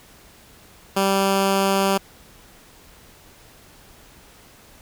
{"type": "tone", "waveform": "10% pulse", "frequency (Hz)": 195, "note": "G3", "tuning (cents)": -9, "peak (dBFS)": -9, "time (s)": [0.96, 1.98], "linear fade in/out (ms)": 10, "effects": ["pink hiss -49 dBFS RMS until 4.81 s"]}